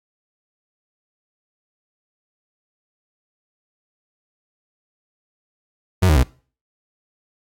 35% pulse tone with pitch steps, 92.5 / 76.89 / 63.91 Hz, F#2 / D#2 / C2, 0 / -20 / -40 cents, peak -10 dBFS, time 6.02-6.233 s, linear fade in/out 10 ms, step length 71 ms, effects noise-tail reverb RT60 0.4 s tail -22 dB re dry + AAC 64 kbps

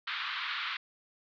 pink band-pass noise, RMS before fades -36 dBFS, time 0.07-0.77 s, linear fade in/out 5 ms, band 1100 to 4100 Hz, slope 48 dB/octave, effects none

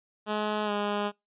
10% pulse tone with pitch glide, 211.6 to 205.8 Hz, G#3 to G#3, +33 to -16 cents, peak -19 dBFS, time 0.26-1.12 s, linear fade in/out 50 ms, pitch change -49 cents, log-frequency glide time 0.65-0.71 s, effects noise-tail reverb RT60 0.2 s tail -26 dB re dry + resampled to 8000 Hz

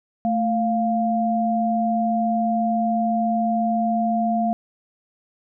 sine tone pair together, 221.5 / 698.5 Hz, A3 / F5, +12 / 0 cents, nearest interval octave + minor sixth, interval 1988 cents, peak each -21 dBFS, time 0.25-4.53 s, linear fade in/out 0 ms, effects none

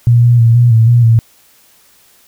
sine tone with pitch steps, 119 / 120.1 / 115.6 / 120.6 / 112.6 / 119.9 / 114.3 Hz, A#2 / B2 / A#2 / B2 / A2 / A#2 / A#2, +36 / -48 / -14 / -41 / +40 / +49 / -34 cents, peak -4 dBFS, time 0.07-1.19 s, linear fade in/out 0 ms, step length 160 ms, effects white hiss -48 dBFS RMS until 2.27 s

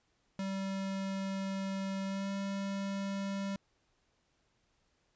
square tone with pitch glide, 193.7 to 196.74 Hz, G3 to G3, -20 to +7 cents, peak -35 dBFS, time 0.39-3.56 s, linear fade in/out 2 ms, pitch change +27 cents, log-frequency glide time 2.05-2.3 s, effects pink hiss -75 dBFS RMS until 5.15 s + resampled to 16000 Hz

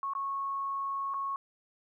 sine tone with dropouts, 1100 Hz, C#6, 14 cents flat, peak -31 dBFS, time 0.03-1.36 s, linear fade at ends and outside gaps 1 ms, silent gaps 0.135-0.151 / 1.138-1.142 s, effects 12-bit

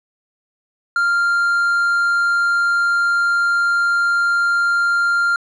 triangle tone, 1394 Hz, F6, 4 cents flat, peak -12 dBFS, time 0.96-5.36 s, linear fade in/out 2 ms, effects resampled to 24000 Hz

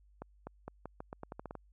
accelerating click train, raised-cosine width 1 ms, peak -28 dBFS, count 12, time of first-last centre 0.22-1.553 s, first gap 250 ms, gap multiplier 0.84, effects added 50 Hz sine -61 dBFS peak until 1.72 s

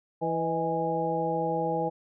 harmonic tone with a mistuned harmonic, 164.81 Hz, E3, in tune, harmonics 1 / 2 / 3 / 4 / 5, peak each -34 / -34 / -30 / -34 / -30 dBFS, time 0.21-1.9 s, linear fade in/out 20 ms, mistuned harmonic 4, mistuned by -69 cents, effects none

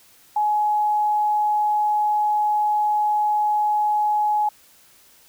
sine tone, 842 Hz, G#5, 24 cents sharp, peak -17 dBFS, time 0.36-4.49 s, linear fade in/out 5 ms, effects white hiss -53 dBFS RMS until 5.28 s

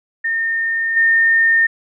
sine tone with level steps, 1822 Hz, A#6, 40 cents flat, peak -16 / -10 dBFS, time 0.24-1.67 s, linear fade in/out 10 ms, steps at 0.96 s, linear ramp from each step 10 ms, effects none

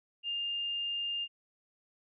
sine tone, 2809 Hz, F7, 9 cents sharp, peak -32 dBFS, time 0.23-1.28 s, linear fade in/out 50 ms, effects none

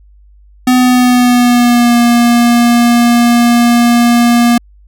square tone with pitch glide, 251.9 to 237.8 Hz, B3 to A#3, +34 to +35 cents, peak -6 dBFS, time 0.67-4.58 s, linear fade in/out 5 ms, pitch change -99 cents, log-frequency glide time 0.77-1.97 s, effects added 50 Hz sine -39 dBFS peak until 4.87 s

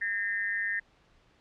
sine tone with amplitude modulation, 1827 Hz, A#6, 35 cents flat, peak -24 dBFS, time 0.01-0.8 s, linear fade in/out 10 ms, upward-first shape sine, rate 204 Hz, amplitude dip 90%, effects pink hiss -64 dBFS RMS until 1.4 s + low-pass 4000 Hz 12 dB/octave

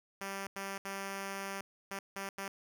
5% pulse tone bursts at uneven times, 196 Hz, G3, in tune, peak -27 dBFS, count 6, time 0.21-0.47 / 0.56-0.78 / 0.85-1.61 / 1.91-1.99 / 2.16-2.29 / 2.38-2.48 s, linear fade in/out 2 ms, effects none

